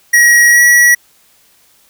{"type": "tone with pitch glide", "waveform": "square", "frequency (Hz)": [1904, 1929.5], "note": ["A#6", "B6"], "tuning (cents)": [36, -41], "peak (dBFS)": -5, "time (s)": [0.13, 0.95], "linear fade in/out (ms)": 10, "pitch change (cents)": 23, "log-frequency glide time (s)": [0.5, 0.62], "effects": ["white hiss -50 dBFS RMS until 1.89 s"]}